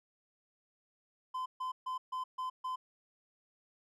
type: tone bursts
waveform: triangle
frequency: 1024 Hz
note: C6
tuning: 38 cents flat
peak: -33 dBFS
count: 6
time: 1.34-2.76 s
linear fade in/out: 10 ms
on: 120 ms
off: 140 ms
effects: none